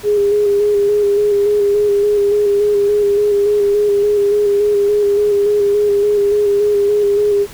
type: tone with vibrato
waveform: sine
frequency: 410 Hz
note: G#4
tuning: 22 cents flat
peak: -10 dBFS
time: 0.03-7.47 s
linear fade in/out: 50 ms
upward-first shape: square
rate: 3.5 Hz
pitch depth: 24 cents each way
effects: pink hiss -36 dBFS RMS until 7.53 s